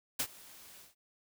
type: noise with ADSR envelope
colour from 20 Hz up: white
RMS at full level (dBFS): -31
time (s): 0.19-0.95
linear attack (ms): 10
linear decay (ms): 66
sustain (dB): -23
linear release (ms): 150
effects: none